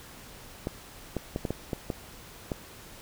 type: clicks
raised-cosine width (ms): 2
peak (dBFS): -16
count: 8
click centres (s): 0.671 / 1.167 / 1.361 / 1.452 / 1.506 / 1.732 / 1.902 / 2.518
effects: pink hiss -48 dBFS RMS until 3.01 s